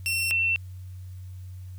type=tone pair in turn; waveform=sawtooth / sine; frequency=2710 / 2696 Hz; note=E7 / E7; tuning=+47 / +38 cents; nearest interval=unison; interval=9 cents; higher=first; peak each=-21 dBFS; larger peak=neither; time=0.06-0.31 / 0.31-0.56 s; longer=neither; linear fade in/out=0 ms; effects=added 92 Hz sine -37 dBFS peak until 1.78 s + white hiss -62 dBFS RMS until 1.78 s